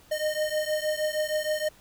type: beating tone pair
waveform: square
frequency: 610 / 616.4 Hz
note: D#5 / D#5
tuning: -34 / -16 cents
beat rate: 6.4 Hz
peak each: -29 / -30 dBFS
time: 0.11-1.69 s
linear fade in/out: 10 ms
effects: pink hiss -56 dBFS RMS until 1.8 s